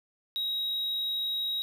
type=tone; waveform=triangle; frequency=3813 Hz; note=A#7; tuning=38 cents sharp; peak=-27 dBFS; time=0.36-1.62 s; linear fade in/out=0 ms; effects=none